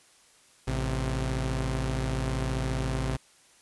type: tone pair together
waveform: sawtooth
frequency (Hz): 55 / 130.81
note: A1 / C3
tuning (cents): 0 / 0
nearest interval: octave + minor third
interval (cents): 1500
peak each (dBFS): -26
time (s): 0.67-3.17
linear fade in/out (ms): 10
effects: white hiss -59 dBFS RMS until 3.61 s + resampled to 24000 Hz